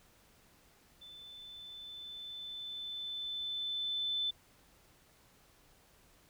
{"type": "tone with level ramp", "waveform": "sine", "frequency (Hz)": 3520, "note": "A7", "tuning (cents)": 0, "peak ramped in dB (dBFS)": [-50, -31], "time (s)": [1.01, 4.31], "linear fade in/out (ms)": 10, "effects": ["pink hiss -65 dBFS RMS until 6.29 s"]}